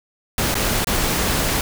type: noise with dropouts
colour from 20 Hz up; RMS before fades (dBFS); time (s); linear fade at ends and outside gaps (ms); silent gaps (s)
pink; -20; 0.38-1.61; 1; 0.543-0.553 / 0.845-0.871
effects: none